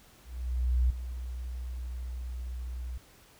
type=tone with ADSR envelope; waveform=sine; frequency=61.74 Hz; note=B1; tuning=in tune; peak=-21 dBFS; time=0.24-2.98 s; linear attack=660 ms; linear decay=6 ms; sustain=-13 dB; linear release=7 ms; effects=pink hiss -58 dBFS RMS until 3.39 s